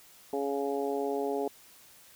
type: harmonic tone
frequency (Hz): 139.8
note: C#3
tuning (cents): +15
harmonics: 2 / 3 / 4 / 5 / 6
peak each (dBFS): -36 / -31 / -38 / -37 / -39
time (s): 0.33-1.48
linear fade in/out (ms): 2
effects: white hiss -56 dBFS RMS until 2.15 s